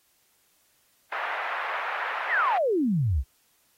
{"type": "band-pass noise", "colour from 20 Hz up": "white", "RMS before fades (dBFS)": -31, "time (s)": [1.12, 2.58], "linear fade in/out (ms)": 5, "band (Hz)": [660, 1900], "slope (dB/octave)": 24}
{"type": "exponential sweep", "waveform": "sine", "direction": "down", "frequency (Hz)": [2217, 58.27], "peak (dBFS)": -21, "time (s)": [2.28, 3.24], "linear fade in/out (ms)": 50}
{"effects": ["white hiss -66 dBFS RMS until 3.77 s", "AAC 48 kbps"]}